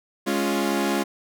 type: chord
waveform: sawtooth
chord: Db major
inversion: second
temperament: equal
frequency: 207.7 / 277.2 / 349.2 Hz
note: Ab3 / Db4 / F4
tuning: 0 / 0 / 0 cents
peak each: -22 dBFS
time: 0.26-1.04 s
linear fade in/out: 20 ms
effects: none